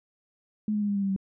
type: tone with pitch steps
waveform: sine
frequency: 212.4 / 209 / 205.6 / 202.3 / 199.09 / 195.9 / 192.76 Hz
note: G#3 / G#3 / G#3 / G#3 / G3 / G3 / G3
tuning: +39 / +11 / -17 / -45 / +27 / -1 / -29 cents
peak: -24 dBFS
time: 0.68-1.163 s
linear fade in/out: 2 ms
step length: 69 ms
effects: none